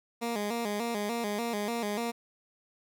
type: tone with vibrato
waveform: 15% pulse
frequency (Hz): 220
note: A3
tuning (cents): 0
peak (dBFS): -24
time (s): 0.21-2.12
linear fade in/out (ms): 20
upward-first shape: square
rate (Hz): 3.4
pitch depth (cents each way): 110
effects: none